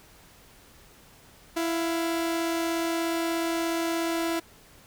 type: tone pair together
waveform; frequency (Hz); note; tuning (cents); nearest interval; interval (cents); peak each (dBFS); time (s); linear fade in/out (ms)
sawtooth; 332.1 / 701; E4 / F5; +13 / +6; octave + minor second; 1293; -22 / -33; 1.56-4.4; 10
effects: pink hiss -54 dBFS RMS until 4.86 s